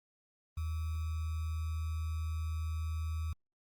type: tone with sample-and-hold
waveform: sine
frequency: 79.8 Hz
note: D#2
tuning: 44 cents sharp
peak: -33 dBFS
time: 0.57-3.33 s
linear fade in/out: 5 ms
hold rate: 1225 Hz
effects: Opus 32 kbps